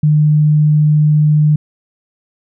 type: tone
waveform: sine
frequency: 151.2 Hz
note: D#3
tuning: 49 cents flat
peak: -7 dBFS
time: 0.03-1.56 s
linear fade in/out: 5 ms
effects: none